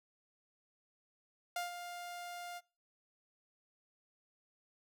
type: tone with ADSR envelope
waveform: sawtooth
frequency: 703 Hz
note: F5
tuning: 11 cents sharp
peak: -31 dBFS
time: 1.56-2.61 s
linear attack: 3 ms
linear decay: 140 ms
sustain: -9 dB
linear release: 39 ms
effects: noise-tail reverb RT60 0.4 s tail -26 dB re dry